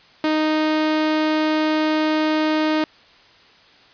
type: tone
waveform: sawtooth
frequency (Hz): 310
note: D#4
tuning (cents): -6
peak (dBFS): -13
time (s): 0.24-2.84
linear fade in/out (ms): 2
effects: white hiss -50 dBFS RMS until 3.93 s + resampled to 11025 Hz